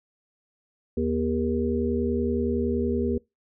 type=harmonic tone with a mistuned harmonic; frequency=79.7 Hz; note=D#2; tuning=42 cents sharp; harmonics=1 / 3 / 5 / 6; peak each=-30 / -26 / -28 / -30 dBFS; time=0.97-3.18 s; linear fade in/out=5 ms; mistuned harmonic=6; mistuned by=-33 cents; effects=noise-tail reverb RT60 0.2 s tail -23 dB re dry